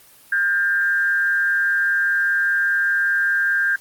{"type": "tone with frequency modulation", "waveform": "sine", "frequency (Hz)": 1600, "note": "G6", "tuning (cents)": 35, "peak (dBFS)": -16, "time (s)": [0.32, 3.76], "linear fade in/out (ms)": 5, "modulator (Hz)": 165, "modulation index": 0.49, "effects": ["white hiss -49 dBFS RMS until 3.8 s", "Opus 32 kbps"]}